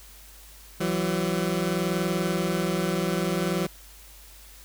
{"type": "tone pair together", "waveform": "20% pulse", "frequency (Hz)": [168, 188.57], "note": ["E3", "F#3"], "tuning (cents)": [33, 33], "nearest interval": "major second", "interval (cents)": 200, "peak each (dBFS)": -22, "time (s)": [0.8, 3.67], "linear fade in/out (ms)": 10, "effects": ["added 50 Hz sine -49 dBFS peak until 4.64 s", "white hiss -50 dBFS RMS until 4.64 s"]}